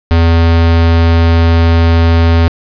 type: tone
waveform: square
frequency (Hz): 83.3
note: E2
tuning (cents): +19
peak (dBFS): -6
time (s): 0.11-2.48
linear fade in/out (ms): 0
effects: resampled to 11025 Hz + 7-bit